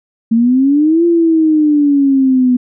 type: exponential two-way sweep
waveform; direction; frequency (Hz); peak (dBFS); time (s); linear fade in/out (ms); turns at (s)
sine; up then down; 223 to 344.4 to 246.6; -7; 0.31-2.57; 10; 1.05
effects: none